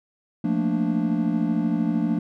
triangle chord, Bb major seventh, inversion second, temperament equal, 174.61 / 220 / 233.1 / 293.7 Hz, F3 / A3 / Bb3 / D4, 0 / 0 / 0 / 0 cents, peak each -24 dBFS, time 0.44-2.19 s, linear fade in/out 5 ms, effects none

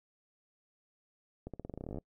accelerating click train, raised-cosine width 2 ms, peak -28 dBFS, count 17, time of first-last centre 1.47-1.985 s, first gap 67 ms, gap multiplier 0.89, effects noise-tail reverb RT60 0.1 s tail -23 dB re dry

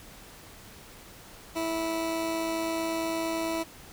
20% pulse tone with amplitude modulation, 327.7 Hz, E4, 10 cents flat, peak -22 dBFS, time 1.55-3.64 s, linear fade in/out 20 ms, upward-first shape sine, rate 109 Hz, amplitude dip 30%, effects pink hiss -49 dBFS RMS until 3.92 s

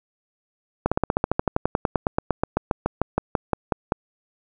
slowing click train, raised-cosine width 1 ms, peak -5 dBFS, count 28, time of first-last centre 0.86-3.921 s, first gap 56 ms, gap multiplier 1.05, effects none

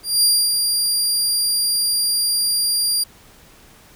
25% pulse tone with ADSR envelope, 4783 Hz, D8, 31 cents sharp, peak -7 dBFS, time 0.03-3.04 s, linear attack 200 ms, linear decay 270 ms, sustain -5 dB, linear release 10 ms, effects pink hiss -48 dBFS RMS until 3.95 s

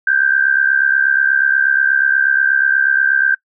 sine tone with amplitude modulation, 1568 Hz, G6, in tune, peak -7 dBFS, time 0.07-3.35 s, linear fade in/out 5 ms, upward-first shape sine, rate 68.3 Hz, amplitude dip 80%, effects noise-tail reverb RT60 0.1 s tail -22 dB re dry

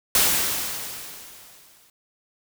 white noise with exponential decay, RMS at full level -17 dBFS, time 0.15-1.9 s, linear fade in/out 2 ms, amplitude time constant 380 ms, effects none

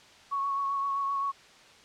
sine tone with vibrato, 1108.7 Hz, C#6, in tune, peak -27 dBFS, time 0.31-1.32 s, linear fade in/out 20 ms, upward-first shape sine, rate 7.7 Hz, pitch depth 20 cents each way, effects white hiss -54 dBFS RMS until 1.84 s + low-pass 5000 Hz 12 dB/octave

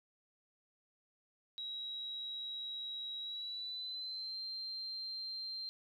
sine tone with pitch glide, 3855 to 4156 Hz, B7 to C8, -43 to -12 cents, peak -40 dBFS, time 1.58-5.69 s, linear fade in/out 0 ms, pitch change +131 cents, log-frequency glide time 3.2-4.39 s, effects 12-bit

